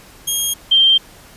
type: tone pair in turn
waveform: 10% pulse / sine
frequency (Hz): 3254 / 3158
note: G#7 / G7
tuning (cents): -36 / +12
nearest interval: minor second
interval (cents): 52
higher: first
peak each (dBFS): -8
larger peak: neither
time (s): 0.27-0.54 / 0.71-0.98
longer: neither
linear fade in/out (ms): 10
effects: pink hiss -43 dBFS RMS until 1.36 s + resampled to 32000 Hz